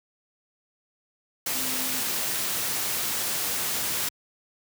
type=tone in noise; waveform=sine; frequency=257.8 Hz; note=C4; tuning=26 cents flat; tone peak=-38 dBFS; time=1.55-2 s; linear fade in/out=5 ms; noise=white; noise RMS=-28 dBFS; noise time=1.46-4.09 s; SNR=-13 dB; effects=high-pass 80 Hz 12 dB/octave